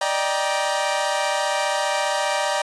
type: chord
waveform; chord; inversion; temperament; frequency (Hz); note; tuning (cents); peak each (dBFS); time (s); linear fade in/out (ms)
sawtooth; Eb major seventh; third; equal with one note detuned; 587.3 / 622.3 / 784 / 945.9; D5 / Eb5 / G5 / Bb5; 0 / 0 / 0 / +25; -21 / -25 / -22 / -22; 0.01-2.62; 5
effects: resampled to 22050 Hz